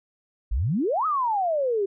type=exponential two-way sweep; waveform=sine; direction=up then down; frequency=46.25 to 1300 to 381.2 Hz; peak=-21 dBFS; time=0.51-1.86 s; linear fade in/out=10 ms; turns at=1.06 s; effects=none